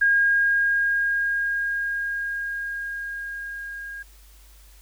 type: tone with level ramp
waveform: sine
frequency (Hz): 1625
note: G#6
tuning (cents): -38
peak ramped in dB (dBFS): -15 to -33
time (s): 0.01-4.03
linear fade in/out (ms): 10
effects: added 50 Hz sine -48 dBFS peak until 4.81 s + white hiss -55 dBFS RMS until 4.81 s